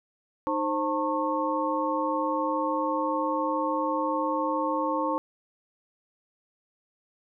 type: tone cluster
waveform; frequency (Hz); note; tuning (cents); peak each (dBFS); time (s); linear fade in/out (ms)
sine; 309 / 528 / 898 / 1091; D#4 / C5 / A5 / C#6; -12 / +16 / +35 / -28; -30; 0.47-5.18; 0
effects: none